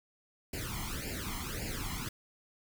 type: noise with flanger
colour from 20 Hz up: pink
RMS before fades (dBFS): -38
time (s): 0.53-2.09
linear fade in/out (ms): 5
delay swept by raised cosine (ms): 0.41 to 0.97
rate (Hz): 1.8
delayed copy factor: +0.9
effects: none